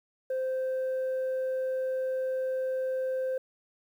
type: tone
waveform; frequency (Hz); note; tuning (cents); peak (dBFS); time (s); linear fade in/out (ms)
sine; 520; C5; -11; -25; 0.3-3.38; 5
effects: tanh soft clip ceiling -27 dBFS + 10-bit